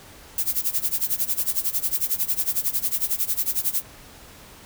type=noise with tremolo; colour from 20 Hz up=violet; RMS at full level=-21 dBFS; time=0.38-3.82 s; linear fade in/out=2 ms; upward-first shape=sine; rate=11 Hz; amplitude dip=90%; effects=pink hiss -46 dBFS RMS until 4.65 s